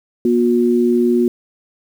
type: tone pair together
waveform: sine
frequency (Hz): 240.3 / 360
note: B3 / F#4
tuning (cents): -47 / -47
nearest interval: perfect fifth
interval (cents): 700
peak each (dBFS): -14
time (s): 0.25-1.28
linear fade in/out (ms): 2
effects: 7-bit